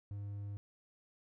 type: tone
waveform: triangle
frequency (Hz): 101.4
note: G#2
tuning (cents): -41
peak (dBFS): -38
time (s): 0.11-0.57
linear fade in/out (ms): 0
effects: none